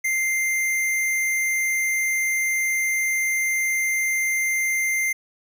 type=tone; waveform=square; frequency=2093 Hz; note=C7; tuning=in tune; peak=-21 dBFS; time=0.04-5.13 s; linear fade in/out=10 ms; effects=none